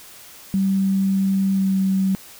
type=tone with pitch glide; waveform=sine; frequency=193.6 to 191.6 Hz; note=G3 to G3; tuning=-21 to -39 cents; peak=-16 dBFS; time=0.54-2.15 s; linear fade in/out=0 ms; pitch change=-18 cents; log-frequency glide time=1.5-1.77 s; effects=white hiss -43 dBFS RMS until 2.39 s